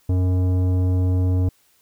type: tone with tanh clipping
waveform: sine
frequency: 91.6 Hz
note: F#2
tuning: 17 cents flat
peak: -18 dBFS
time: 0.09-1.49 s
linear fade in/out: 5 ms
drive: 13 dB
effects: white hiss -60 dBFS RMS until 1.81 s